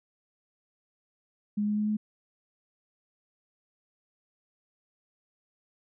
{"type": "tone with pitch steps", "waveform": "sine", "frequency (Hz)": [207.7, 209.4, 211.1, 212.8], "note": ["G#3", "G#3", "G#3", "G#3"], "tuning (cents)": [0, 15, 29, 42], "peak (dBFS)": -25, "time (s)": [1.57, 1.97], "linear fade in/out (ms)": 10, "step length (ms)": 100, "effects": []}